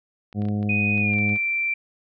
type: clicks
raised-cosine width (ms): 0.3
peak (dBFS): -29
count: 10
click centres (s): 0.328 / 0.42 / 0.453 / 0.486 / 0.629 / 0.978 / 1.136 / 1.186 / 1.293 / 1.361
type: harmonic tone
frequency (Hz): 103.83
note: G#2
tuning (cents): 0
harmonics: 1 / 2 / 3 / 4 / 5 / 6 / 7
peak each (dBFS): -25 / -24 / -36 / -39 / -41 / -46 / -41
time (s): 0.34-1.38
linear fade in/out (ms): 50
type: tone with pitch glide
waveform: sine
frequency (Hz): 2489 to 2349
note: D#7 to D7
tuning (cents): 0 to 0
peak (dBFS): -21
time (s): 0.69-1.74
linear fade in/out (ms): 5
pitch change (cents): -100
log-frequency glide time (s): 1-1.17
effects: none